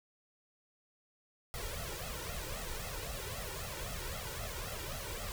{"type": "noise with flanger", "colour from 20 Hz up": "pink", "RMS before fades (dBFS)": -41, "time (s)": [1.54, 5.32], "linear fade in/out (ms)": 0, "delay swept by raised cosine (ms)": [1.5, 2.16], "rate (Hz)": 3.8, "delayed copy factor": 0.95, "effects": []}